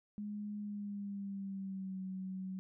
sine tone with pitch glide, 207.7 to 188.27 Hz, G#3 to F#3, 0 to +30 cents, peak -39 dBFS, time 0.18-2.59 s, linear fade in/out 0 ms, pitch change -170 cents, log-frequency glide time 0.59-2.01 s, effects none

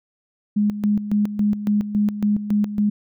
sine tone with tremolo, 207.7 Hz, G#3, in tune, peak -15 dBFS, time 0.56-2.9 s, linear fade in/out 10 ms, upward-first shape square, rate 3.6 Hz, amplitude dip 70%, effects none

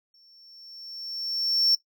triangle tone with exponential growth, 5440 Hz, F8, 46 cents flat, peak -15 dBFS, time 0.14-1.75 s, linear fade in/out 2 ms, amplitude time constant 350 ms, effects noise-tail reverb RT60 0.1 s tail -17 dB re dry

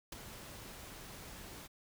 pink noise with ADSR envelope, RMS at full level -41 dBFS, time 0.12-1.68 s, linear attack 5 ms, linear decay 13 ms, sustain -9 dB, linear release 24 ms, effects none

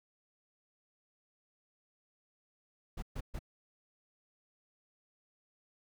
brown noise bursts, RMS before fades -38 dBFS, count 3, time 2.97-3.392 s, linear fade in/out 10 ms, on 54 ms, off 130 ms, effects none

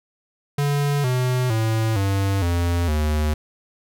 square tone with pitch steps, 143.5 / 126.38 / 111.29 / 98.01 / 86.32 / 76.02 Hz, D3 / B2 / A2 / G2 / F2 / D#2, -40 / +40 / +20 / 0 / -20 / -40 cents, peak -19 dBFS, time 0.58-3.34 s, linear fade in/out 5 ms, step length 460 ms, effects none

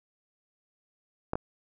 clicks, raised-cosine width 1 ms, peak -15 dBFS, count 2, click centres 1.334 / 1.355 s, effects none

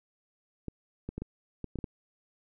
clicks, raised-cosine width 3 ms, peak -23 dBFS, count 8, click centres 0.683 / 1.09 / 1.18 / 1.22 / 1.643 / 1.757 / 1.788 / 1.842 s, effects none

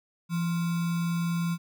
sine tone with sample-and-hold, 170 Hz, F3, 46 cents flat, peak -25 dBFS, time 0.29-1.58 s, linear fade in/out 50 ms, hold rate 1225 Hz, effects none

